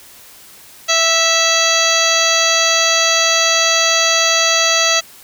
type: harmonic tone with a mistuned harmonic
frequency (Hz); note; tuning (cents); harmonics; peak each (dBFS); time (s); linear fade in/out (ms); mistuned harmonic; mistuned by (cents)
659.3; E5; 0; 1 / 2 / 3 / 4 / 5 / 6 / 7 / 9 / 10; -20 / -20 / -20 / -20 / -20 / -20 / -20 / -20 / -20; 0.88-5.01; 20; 3; -18
effects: white hiss -41 dBFS RMS until 5.23 s